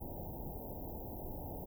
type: band-stop noise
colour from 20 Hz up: pink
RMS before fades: -44 dBFS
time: 0-1.66 s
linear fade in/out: 20 ms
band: 900 to 13000 Hz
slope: 96 dB/octave
effects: none